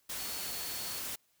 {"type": "tone in noise", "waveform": "sine", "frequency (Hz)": 4400, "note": "C#8", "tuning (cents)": -14, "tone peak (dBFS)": -45, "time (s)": [0.18, 1], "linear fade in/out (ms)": 10, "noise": "white", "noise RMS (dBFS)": -39, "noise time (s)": [0.09, 1.16], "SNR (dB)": -9, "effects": ["white hiss -72 dBFS RMS until 1.4 s"]}